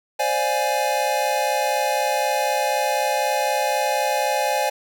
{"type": "chord", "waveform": "square", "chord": "D half-diminished seventh", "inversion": "third", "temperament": "equal", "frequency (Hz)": [523.3, 587.3, 698.5, 830.6], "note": ["C5", "D5", "F5", "Ab5"], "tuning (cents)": [0, 0, 0, 0], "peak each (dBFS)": [-27, -26, -29, -23], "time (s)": [0.19, 4.7], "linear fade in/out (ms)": 10, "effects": []}